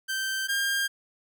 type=tone pair in turn; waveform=sawtooth; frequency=1558 / 1605.5 Hz; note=G6 / G6; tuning=-11 / +41 cents; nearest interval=minor second; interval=52 cents; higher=second; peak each=-24 / -21 dBFS; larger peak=second; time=0.08-0.48 / 0.48-0.88 s; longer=neither; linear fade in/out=20 ms; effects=none